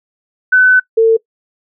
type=tone pair in turn; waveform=sine; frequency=1508 / 449.5 Hz; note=F#6 / A4; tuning=+32 / +37 cents; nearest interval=octave + major sixth; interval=2095 cents; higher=first; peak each=-5 dBFS; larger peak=neither; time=0.52-0.8 / 0.97-1.17 s; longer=first; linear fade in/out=10 ms; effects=noise-tail reverb RT60 0.1 s tail -22 dB re dry